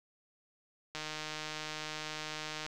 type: click train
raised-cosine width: 0.2 ms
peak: -22 dBFS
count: 265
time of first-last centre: 0.95-2.664 s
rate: 154 Hz
effects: none